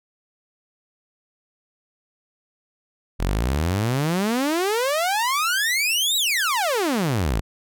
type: exponential two-way sweep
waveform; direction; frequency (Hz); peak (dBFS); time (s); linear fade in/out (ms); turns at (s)
sawtooth; up then down; 41.1 to 3951 to 45.39; -16; 3.19-7.41; 20; 6.17
effects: none